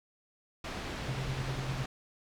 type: low-pass noise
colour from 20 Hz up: pink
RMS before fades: -39 dBFS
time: 0.64-1.86 s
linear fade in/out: 5 ms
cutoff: 4400 Hz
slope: 12 dB/octave
type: tone with tremolo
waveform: triangle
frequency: 131.8 Hz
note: C3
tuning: 13 cents sharp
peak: -29 dBFS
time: 1.08-1.85 s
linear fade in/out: 5 ms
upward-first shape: sine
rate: 10 Hz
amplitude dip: 75%
effects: none